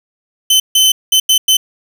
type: tone bursts at uneven times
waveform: sawtooth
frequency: 3055 Hz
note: G7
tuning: 45 cents flat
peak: -4 dBFS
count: 5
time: 0.5-0.6 / 0.75-0.92 / 1.12-1.2 / 1.29-1.38 / 1.48-1.57 s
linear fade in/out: 5 ms
effects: none